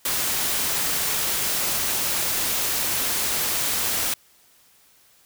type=noise; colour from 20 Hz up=white; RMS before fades=-24 dBFS; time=0.05-4.14 s; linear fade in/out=5 ms; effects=white hiss -57 dBFS RMS until 5.25 s